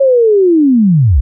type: linear sweep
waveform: sine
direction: down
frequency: 554 to 53.1 Hz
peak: -5 dBFS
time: 0-1.21 s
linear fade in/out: 10 ms
effects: none